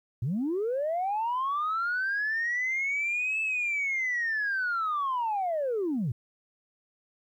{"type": "linear two-way sweep", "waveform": "sine", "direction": "up then down", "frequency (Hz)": [104.1, 2631, 104.1], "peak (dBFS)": -25, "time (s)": [0.22, 6.12], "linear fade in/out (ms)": 5, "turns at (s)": 3.41, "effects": ["tanh soft clip ceiling -23 dBFS", "11-bit"]}